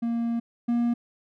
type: tone pair in turn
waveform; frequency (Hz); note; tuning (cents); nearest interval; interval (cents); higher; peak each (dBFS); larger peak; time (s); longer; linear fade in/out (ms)
triangle; 233.1 / 237.3; A#3 / A#3; 0 / +31; unison; 31; second; -22 / -19; second; 0.02-0.4 / 0.68-0.94; first; 10
effects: none